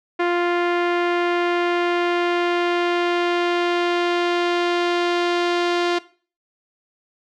sawtooth tone with low-pass filter sweep, 349.2 Hz, F4, in tune, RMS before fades -20 dBFS, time 0.19-5.99 s, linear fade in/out 10 ms, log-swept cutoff 2200 to 4000 Hz, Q 1.3, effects noise-tail reverb RT60 0.4 s tail -18 dB re dry

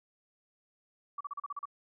sine tone bursts, 1146 Hz, D6, 43 cents flat, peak -35 dBFS, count 8, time 1.18-1.655 s, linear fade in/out 5 ms, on 27 ms, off 37 ms, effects none

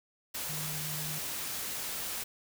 sine tone in noise, 152.8 Hz, D#3, 31 cents flat, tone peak -40 dBFS, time 0.49-1.19 s, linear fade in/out 10 ms, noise white, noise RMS -37 dBFS, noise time 0.34-2.24 s, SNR -6 dB, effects none

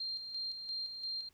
sine tone with tremolo, 4186 Hz, C8, in tune, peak -36 dBFS, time 0-1.29 s, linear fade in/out 5 ms, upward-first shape square, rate 2.9 Hz, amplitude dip 50%, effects pink hiss -71 dBFS RMS until 1.33 s

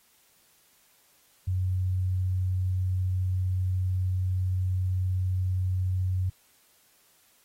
sine tone, 92.5 Hz, F#2, in tune, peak -24 dBFS, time 1.47-6.3 s, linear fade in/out 10 ms, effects white hiss -63 dBFS RMS until 7.44 s + AAC 48 kbps

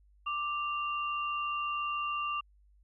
sine tone pair together, 1178.8 / 2777 Hz, D6 / F7, +6 / -10 cents, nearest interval octave + minor third, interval 1484 cents, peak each -32 / -37 dBFS, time 0.26-2.41 s, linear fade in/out 10 ms, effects added 50 Hz sine -60 dBFS peak until 2.83 s

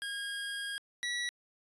25% pulse tone pair in turn, 1629 / 1937.1 Hz, G#6 / B6, -34 / -34 cents, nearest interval minor third, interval 300 cents, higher second, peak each -32 / -29 dBFS, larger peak second, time 0.02-0.78 / 1.03-1.29 s, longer first, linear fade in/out 0 ms, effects resampled to 24000 Hz

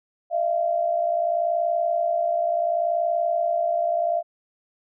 sine tone pair together, 622.3 / 683 Hz, D#5 / F5, 0 / -39 cents, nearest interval major second, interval 161 cents, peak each -26 / -21 dBFS, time 0.3-4.23 s, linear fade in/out 50 ms, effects none

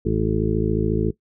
harmonic tone, 54.1 Hz, A1, 29 cents flat, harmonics 1 / 2 / 3 / 4 / 6 / 7 / 8, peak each -26 / -26 / -26 / -26 / -26 / -26 / -26 dBFS, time 0.05-1.11 s, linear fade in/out 10 ms, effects noise-tail reverb RT60 0.1 s tail -18 dB re dry

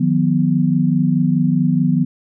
sine chord, B major, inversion first, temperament equal with one note detuned, 155.56 / 180.35 / 246.9 Hz, D#3 / F#3 / B3, 0 / -44 / 0 cents, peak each -17 dBFS, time 0-2.05 s, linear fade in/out 10 ms, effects none

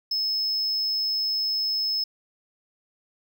triangle tone, 5200 Hz, E8, 24 cents flat, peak -22 dBFS, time 0.11-2.04 s, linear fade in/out 5 ms, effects none

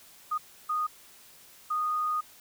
sine tone bursts at uneven times, 1235 Hz, D#6, 13 cents flat, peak -26 dBFS, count 3, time 0.31-0.38 / 0.69-0.87 / 1.7-2.21 s, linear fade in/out 10 ms, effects white hiss -54 dBFS RMS until 2.4 s

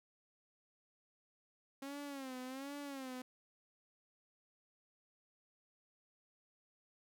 sawtooth tone with vibrato, 270 Hz, C#4, 45 cents flat, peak -40 dBFS, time 1.82-3.22 s, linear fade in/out 5 ms, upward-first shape sine, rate 1.3 Hz, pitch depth 110 cents each way, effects none

